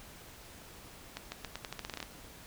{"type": "accelerating click train", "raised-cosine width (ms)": 0.2, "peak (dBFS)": -21, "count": 13, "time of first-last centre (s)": [1.17, 2.028], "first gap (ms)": 150, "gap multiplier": 0.85, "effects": ["pink hiss -52 dBFS RMS until 2.46 s"]}